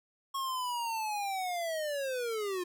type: linear sweep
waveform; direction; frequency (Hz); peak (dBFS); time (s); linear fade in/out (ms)
square; down; 1095 to 349.2; -33; 0.34-2.64; 10
effects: none